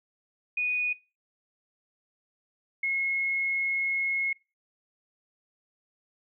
sine tone pair in turn, 2474 / 2169 Hz, D#7 / C#7, -10 / -38 cents, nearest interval major second, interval 228 cents, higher first, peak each -25 dBFS, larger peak neither, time 0.57-0.93 / 2.83-4.33 s, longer second, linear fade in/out 5 ms, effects noise-tail reverb RT60 0.3 s tail -23 dB re dry

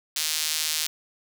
sawtooth tone with high-pass filter, 155.56 Hz, D#3, in tune, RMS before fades -27 dBFS, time 0.16-0.87 s, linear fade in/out 5 ms, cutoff 4200 Hz, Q 0.99, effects none

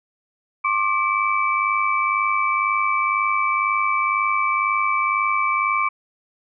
sine tone cluster, 1073 / 1175 / 2310 Hz, C6 / D6 / D7, +43 / +1 / -29 cents, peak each -22 dBFS, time 0.64-5.89 s, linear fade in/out 10 ms, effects none

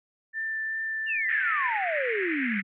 sine tone with vibrato, 1776 Hz, A6, 16 cents sharp, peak -28 dBFS, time 0.33-1.71 s, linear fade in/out 50 ms, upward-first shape triangle, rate 2.6 Hz, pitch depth 9 cents each way
sine exponential sweep, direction down, 2900 to 185 Hz, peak -27 dBFS, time 1.06-2.63 s, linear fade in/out 50 ms
pink band-pass noise, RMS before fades -31 dBFS, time 1.28-2.62 s, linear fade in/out 20 ms, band 1700 to 2200 Hz, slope 48 dB/octave
effects none

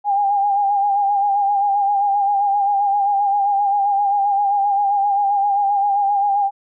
sine tone with vibrato, 806 Hz, G5, 48 cents sharp, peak -14 dBFS, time 0.04-6.51 s, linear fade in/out 50 ms, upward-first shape sine, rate 7.6 Hz, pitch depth 45 cents each way, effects none

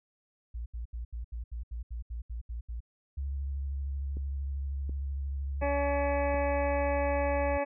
sine tone bursts, 58.27 Hz, A#1, in tune, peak -34 dBFS, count 12, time 0.54-2.805 s, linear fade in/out 10 ms, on 120 ms, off 75 ms
sine tone with vibrato, 69 Hz, C#2, 7 cents flat, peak -31 dBFS, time 3.17-7.58 s, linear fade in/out 10 ms, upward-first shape sine, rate 13 Hz, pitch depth 38 cents each way
click train, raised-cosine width 3 ms, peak -30 dBFS, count 4, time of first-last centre 4.17-6.344 s, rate 1.38 Hz
harmonic tone, 283.6 Hz, C#4, 40 cents sharp, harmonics 1 / 2 / 3 / 4 / 6 / 7 / 8 / 9, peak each -37 / -29 / -34 / -42 / -42 / -44 / -43 / -45 dBFS, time 5.61-7.65 s, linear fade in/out 20 ms
effects none

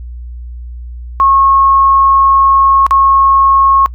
sine tone with dropouts, 1090 Hz, C#6, 29 cents flat, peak -5 dBFS, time 1.2-3.86 s, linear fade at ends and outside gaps 0 ms, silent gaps 2.865-2.909 s, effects noise-tail reverb RT60 0.1 s tail -23 dB re dry + added 60 Hz sine -23 dBFS peak until 3.94 s

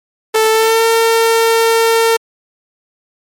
sawtooth tone with pitch glide, 440 to 455 Hz, A4 to A#4, 0 to -42 cents, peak -5 dBFS, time 0.34-2.17 s, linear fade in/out 10 ms, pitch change +58 cents, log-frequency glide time 0.49-0.85 s, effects MP3 64 kbps

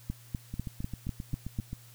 two click trains, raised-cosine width 5 ms, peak -20 / -24 dBFS, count 7 / 10, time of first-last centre 0.1-1.589 / 0.54-1.73 s, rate 4.03 / 7.56 Hz, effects added 118 Hz sine -53 dBFS peak until 1.94 s + white hiss -57 dBFS RMS until 1.94 s

